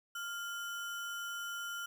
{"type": "tone with sample-and-hold", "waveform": "sine", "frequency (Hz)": 1396.9, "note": "F6", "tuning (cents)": 0, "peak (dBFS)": -38, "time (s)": [0.15, 1.86], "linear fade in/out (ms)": 5, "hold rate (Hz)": 4410, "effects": []}